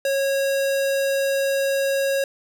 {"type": "tone", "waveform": "square", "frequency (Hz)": 548, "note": "C#5", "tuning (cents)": -20, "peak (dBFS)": -20, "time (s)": [0.05, 2.24], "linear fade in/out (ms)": 2, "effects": []}